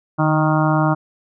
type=harmonic tone with a mistuned harmonic; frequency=155.56 Hz; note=D#3; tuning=in tune; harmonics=1 / 2 / 4 / 5 / 6 / 7 / 8 / 9; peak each=-17 / -20 / -23 / -24 / -25 / -25 / -26 / -27 dBFS; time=0.18-0.95 s; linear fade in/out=20 ms; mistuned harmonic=1; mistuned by=-28 cents; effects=none